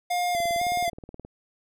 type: tone with vibrato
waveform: square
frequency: 698.5 Hz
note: F5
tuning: in tune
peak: -24 dBFS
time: 0.1-0.9 s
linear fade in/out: 10 ms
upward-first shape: square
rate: 2 Hz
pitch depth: 28 cents each way
type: click train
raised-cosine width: 2 ms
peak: -27 dBFS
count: 18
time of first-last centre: 0.35-1.249 s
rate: 18.9 Hz
effects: none